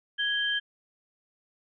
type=tone pair together; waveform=sine; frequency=1661.2 / 3136 Hz; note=G#6 / G7; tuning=0 / 0 cents; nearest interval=major seventh; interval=1100 cents; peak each=-28 dBFS; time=0.18-0.6 s; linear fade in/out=20 ms; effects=none